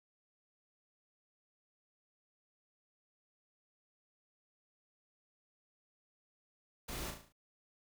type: noise with echo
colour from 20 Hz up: pink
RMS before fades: -43 dBFS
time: 6.88-7.11 s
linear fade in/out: 10 ms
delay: 36 ms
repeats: 6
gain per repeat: -5 dB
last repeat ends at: 7.326 s
effects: none